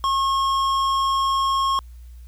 triangle tone with tanh clipping, 1084 Hz, C#6, 39 cents flat, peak -20 dBFS, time 0.04-1.79 s, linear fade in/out 0 ms, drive 17 dB, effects added 60 Hz sine -38 dBFS peak until 2.27 s + white hiss -61 dBFS RMS until 2.27 s

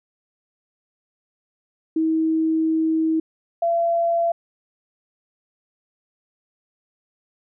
sine tone pair in turn, 320 / 678.1 Hz, D#4 / E5, +49 / +49 cents, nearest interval octave + minor second, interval 1300 cents, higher second, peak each -17 dBFS, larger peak neither, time 1.96-3.2 / 3.62-4.32 s, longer first, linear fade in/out 5 ms, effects none

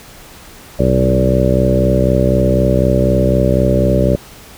harmonic tone with a mistuned harmonic, 64 Hz, C2, 38 cents flat, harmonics 1 / 2 / 3 / 4 / 5 / 6 / 7 / 8 / 9, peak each -17 / -16 / -17 / -21 / -21 / -21 / -21 / -23 / -16 dBFS, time 0.79-4.16 s, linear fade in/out 5 ms, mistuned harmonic 2, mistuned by -20 cents, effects pink hiss -38 dBFS RMS until 4.57 s

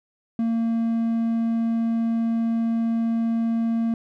triangle tone, 228.8 Hz, A#3, 32 cents flat, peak -18 dBFS, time 0.39-3.94 s, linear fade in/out 2 ms, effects none

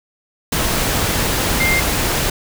sine tone in noise, 2100 Hz, C7, 6 cents sharp, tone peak -15 dBFS, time 1.6-1.8 s, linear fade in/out 5 ms, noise pink, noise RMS -18 dBFS, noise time 0.52-2.3 s, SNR 0 dB, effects none

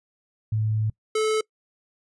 sine / square tone pair in turn, 108.6 / 434.4 Hz, A2 / A4, -22 / -22 cents, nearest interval 2 octaves, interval 2400 cents, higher second, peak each -21 dBFS, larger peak neither, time 0.52-0.9 / 1.15-1.41 s, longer first, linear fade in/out 5 ms, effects noise-tail reverb RT60 0.1 s tail -24 dB re dry + resampled to 24000 Hz

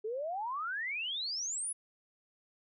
sine exponential sweep, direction up, 415.3 to 10548 Hz, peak -34 dBFS, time 0.04-1.73 s, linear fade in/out 10 ms, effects none

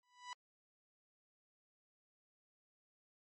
sawtooth tone with exponential growth, 987.8 Hz, B5, in tune, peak -38 dBFS, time 0.03-0.33 s, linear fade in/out 1 ms, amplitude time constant 64 ms, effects MP3 32 kbps

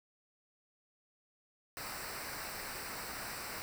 pink noise with comb filter, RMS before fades -43 dBFS, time 1.77-3.62 s, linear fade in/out 0 ms, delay 0.3 ms, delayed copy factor -0.7, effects none

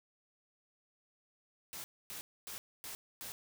white noise bursts, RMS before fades -45 dBFS, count 5, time 1.73-3.32 s, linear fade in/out 0 ms, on 110 ms, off 260 ms, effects none

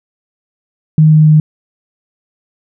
sine tone with pitch steps, 155.56 / 154.66 / 153.77 Hz, D#3 / D#3 / D#3, 0 / -10 / -20 cents, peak -3 dBFS, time 0.98-1.4 s, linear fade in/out 2 ms, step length 140 ms, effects none

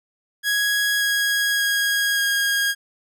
sawtooth tone with pitch steps, 1661.2 / 1651.6 / 1642.1 / 1632.7 Hz, G#6 / G#6 / G#6 / G#6, 0 / -10 / -20 / -30 cents, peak -15 dBFS, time 0.43-2.75 s, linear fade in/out 50 ms, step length 580 ms, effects none

